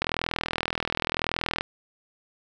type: click train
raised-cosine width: 0.3 ms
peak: -9 dBFS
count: 66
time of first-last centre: 0.02-1.609 s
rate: 40.9 Hz
effects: none